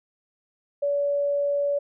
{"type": "tone", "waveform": "sine", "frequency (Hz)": 571, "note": "D5", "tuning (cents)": -49, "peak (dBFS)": -21, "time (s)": [0.82, 1.79], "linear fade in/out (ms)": 10, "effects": []}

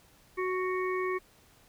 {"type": "harmonic tone", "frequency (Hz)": 370, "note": "F#4", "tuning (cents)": 0, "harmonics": [1, 3, 5, 6], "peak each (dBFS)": [-30, -35, -40, -39], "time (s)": [0.37, 1.19], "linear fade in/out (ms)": 20, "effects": ["pink hiss -61 dBFS RMS until 1.68 s"]}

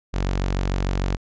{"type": "tone", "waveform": "sawtooth", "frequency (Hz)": 46.69, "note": "F#1", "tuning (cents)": 16, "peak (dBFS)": -17, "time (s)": [0.13, 1.17], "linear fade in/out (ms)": 20, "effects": ["resampled to 16000 Hz"]}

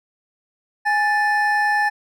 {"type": "tone pair together", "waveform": "triangle", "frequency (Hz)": [830.6, 1760], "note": ["G#5", "A6"], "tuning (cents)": [0, 0], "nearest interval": "octave + minor second", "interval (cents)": 1300, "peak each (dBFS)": -17, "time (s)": [0.85, 1.9], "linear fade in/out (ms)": 20, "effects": []}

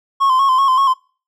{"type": "tone with vibrato", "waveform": "triangle", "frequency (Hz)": 1064, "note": "C6", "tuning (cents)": 29, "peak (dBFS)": -9, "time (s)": [0.2, 0.94], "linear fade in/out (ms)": 20, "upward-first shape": "square", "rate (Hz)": 5.2, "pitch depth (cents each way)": 50, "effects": ["noise-tail reverb RT60 0.4 s tail -26 dB re dry"]}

